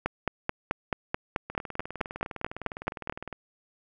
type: two click trains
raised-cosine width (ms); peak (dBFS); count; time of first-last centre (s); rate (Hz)
0.5; -11 / -21; 15 / 37; 0.06-3.097 / 1.5-3.327; 4.61 / 19.7
effects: none